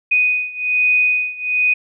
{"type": "beating tone pair", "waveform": "sine", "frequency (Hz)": [2489, 2490.2], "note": ["D#7", "D#7"], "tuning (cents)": [0, 1], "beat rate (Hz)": 1.2, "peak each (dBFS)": [-16, -18], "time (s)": [0.11, 1.74], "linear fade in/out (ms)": 10, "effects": []}